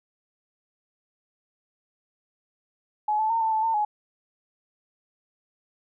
sine tone with pitch steps, 847 / 871 / 913 / 888 / 874 / 902 / 841 Hz, G#5 / A5 / A#5 / A5 / A5 / A5 / G#5, +34 / -18 / -36 / +16 / -12 / +43 / +22 cents, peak -21 dBFS, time 3.08-3.85 s, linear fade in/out 5 ms, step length 110 ms, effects none

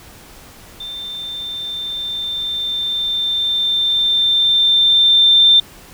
sine tone with level ramp, 3578 Hz, A7, 28 cents sharp, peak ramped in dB -26 to -6 dBFS, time 0.8-5.6 s, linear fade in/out 5 ms, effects pink hiss -41 dBFS RMS until 5.93 s

